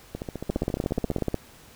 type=two click trains; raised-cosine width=2 ms; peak=-11 / -18 dBFS; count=15 / 16; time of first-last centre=0.5-1.343 / 0.15-1.184 s; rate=16.6 / 14.5 Hz; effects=pink hiss -51 dBFS RMS until 1.75 s